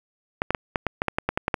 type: clicks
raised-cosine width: 0.5 ms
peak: -7 dBFS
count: 12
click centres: 0.419 / 0.506 / 0.548 / 0.758 / 0.867 / 1.019 / 1.083 / 1.185 / 1.29 / 1.375 / 1.481 / 1.542 s
effects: 7-bit